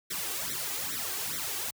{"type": "noise with flanger", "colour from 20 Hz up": "white", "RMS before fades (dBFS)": -34, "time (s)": [0.1, 1.71], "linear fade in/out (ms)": 10, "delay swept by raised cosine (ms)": [0.52, 2.62], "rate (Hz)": 2.4, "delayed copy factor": 0.85, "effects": ["high-pass 80 Hz 12 dB/octave"]}